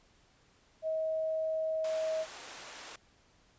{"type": "tone", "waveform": "sine", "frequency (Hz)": 636, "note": "D#5", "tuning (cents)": 38, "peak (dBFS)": -30, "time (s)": [0.82, 2.26], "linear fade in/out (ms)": 50}
{"type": "high-pass noise", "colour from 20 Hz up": "pink", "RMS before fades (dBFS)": -47, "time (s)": [1.84, 2.96], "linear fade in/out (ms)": 5, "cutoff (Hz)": 560, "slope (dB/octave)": 12}
{"effects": ["pink hiss -66 dBFS RMS until 3.58 s", "resampled to 16000 Hz"]}